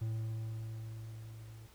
triangle tone with level ramp, 111.4 Hz, A2, 22 cents sharp, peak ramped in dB -31 to -47 dBFS, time 0.01-1.67 s, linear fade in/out 10 ms, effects added 60 Hz sine -62 dBFS peak until 1.74 s + pink hiss -62 dBFS RMS until 1.74 s

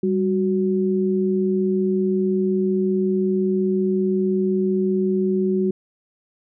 sine tone pair together, 196 / 370.5 Hz, G3 / F#4, 0 / +2 cents, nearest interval major seventh, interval 1102 cents, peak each -20 dBFS, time 0.03-5.71 s, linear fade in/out 5 ms, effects none

